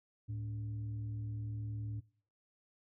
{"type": "tone with frequency modulation", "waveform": "sine", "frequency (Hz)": 108.6, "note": "A2", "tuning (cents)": -22, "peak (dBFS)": -37, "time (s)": [0.28, 2.01], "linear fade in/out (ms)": 20, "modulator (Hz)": 178, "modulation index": 0.34, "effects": ["noise-tail reverb RT60 0.5 s tail -22 dB re dry"]}